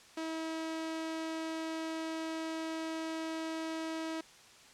sawtooth tone, 322 Hz, E4, 41 cents flat, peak -32 dBFS, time 0.17-4.21 s, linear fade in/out 5 ms, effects white hiss -57 dBFS RMS until 4.73 s + low-pass 7000 Hz 12 dB/octave

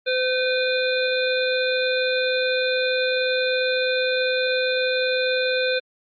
harmonic tone with a mistuned harmonic, 511 Hz, C5, 41 cents flat, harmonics 1 / 3 / 5 / 7 / 8, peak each -21 / -26 / -28 / -29 / -30 dBFS, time 0.06-5.8 s, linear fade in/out 20 ms, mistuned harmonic 5, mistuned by -74 cents, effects MP3 32 kbps

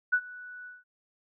sine tone with ADSR envelope, 1480 Hz, F#6, in tune, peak -19 dBFS, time 0.12-0.84 s, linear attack 16 ms, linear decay 65 ms, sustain -22 dB, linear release 180 ms, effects none

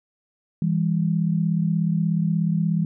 sine tone pair together, 164.81 / 201.5 Hz, E3 / G3, 0 / +48 cents, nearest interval minor third, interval 348 cents, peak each -20 / -24 dBFS, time 0.62-2.85 s, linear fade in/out 2 ms, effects none

